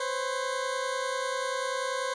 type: tone pair together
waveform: 20% pulse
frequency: 508 / 538.2 Hz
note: B4 / C5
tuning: +49 / +49 cents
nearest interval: minor second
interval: 100 cents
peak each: -27 dBFS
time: 0-2.14 s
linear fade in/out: 5 ms
effects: resampled to 22050 Hz + 10-bit